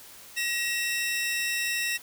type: tone pair together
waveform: sawtooth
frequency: 1901 / 2688 Hz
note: A#6 / E7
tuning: +33 / +33 cents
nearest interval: tritone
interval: 600 cents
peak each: -26 dBFS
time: 0.36-1.98 s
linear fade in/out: 20 ms
effects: white hiss -48 dBFS RMS until 2.02 s